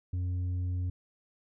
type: tone with tanh clipping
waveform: sine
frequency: 90 Hz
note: F#2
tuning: 47 cents flat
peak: -30 dBFS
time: 0.13-0.9 s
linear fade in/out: 5 ms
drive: 4 dB
effects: none